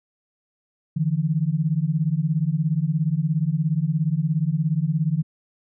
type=beating tone pair; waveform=sine; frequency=148.6 / 165.6 Hz; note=D3 / E3; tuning=+21 / +8 cents; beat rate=17 Hz; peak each=-22 dBFS; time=0.96-5.23 s; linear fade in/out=10 ms; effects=none